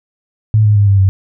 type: tone with pitch steps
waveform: sine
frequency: 108.2 / 105 / 101.89 / 98.88 / 95.95 Hz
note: A2 / G#2 / G#2 / G2 / G2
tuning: -29 / +19 / -33 / +15 / -37 cents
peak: -6 dBFS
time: 0.54-1.09 s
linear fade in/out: 0 ms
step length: 110 ms
effects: none